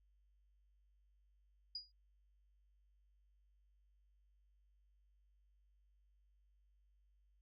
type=tone with exponential decay; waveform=sine; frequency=4891 Hz; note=D#8; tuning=31 cents flat; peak=-39 dBFS; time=1.75-1.92 s; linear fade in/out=5 ms; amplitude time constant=35 ms; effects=added 50 Hz sine -70 dBFS peak until 7.41 s